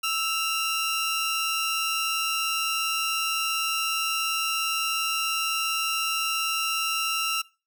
sawtooth tone pair together, 1321.4 / 2800 Hz, E6 / F7, +4 / +4 cents, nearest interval octave + minor second, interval 1300 cents, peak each -24 dBFS, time 0.03-7.42 s, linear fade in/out 10 ms, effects noise-tail reverb RT60 0.3 s tail -21 dB re dry

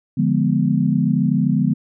sine chord, D diminished seventh, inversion none, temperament equal, 146.83 / 174.61 / 207.7 / 246.9 Hz, D3 / F3 / Ab3 / Cb4, 0 / 0 / 0 / 0 cents, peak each -20 dBFS, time 0.17-1.74 s, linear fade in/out 10 ms, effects none

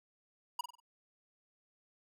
square tone with echo, 963 Hz, B5, 44 cents flat, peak -33 dBFS, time 0.59-0.61 s, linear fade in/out 5 ms, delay 48 ms, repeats 4, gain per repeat -8 dB, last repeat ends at 0.802 s, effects none

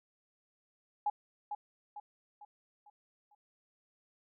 sine tone with echo, 830.6 Hz, G#5, in tune, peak -28 dBFS, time 1.06-1.1 s, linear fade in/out 5 ms, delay 450 ms, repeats 5, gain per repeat -7 dB, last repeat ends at 3.35 s, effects none

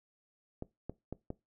clicks, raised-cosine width 2 ms, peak -25 dBFS, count 4, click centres 0.624 / 0.896 / 1.126 / 1.304 s, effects noise-tail reverb RT60 0.2 s tail -20 dB re dry

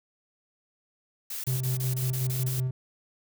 blue noise bursts, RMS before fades -35 dBFS, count 8, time 1.3-2.602 s, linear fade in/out 5 ms, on 140 ms, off 26 ms
triangle tone with tremolo, 128.8 Hz, C3, 27 cents flat, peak -23 dBFS, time 1.47-2.71 s, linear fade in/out 5 ms, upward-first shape square, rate 5.4 Hz, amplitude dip 30%
effects none

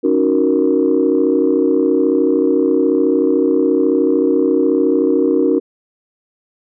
sine chord, D# minor seventh, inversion third, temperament equal, 277.2 / 311.1 / 370 / 466.2 Hz, C#4 / D#4 / F#4 / A#4, 0 / 0 / 0 / 0 cents, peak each -16 dBFS, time 0.03-5.6 s, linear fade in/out 20 ms, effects tanh soft clip ceiling -3 dBFS

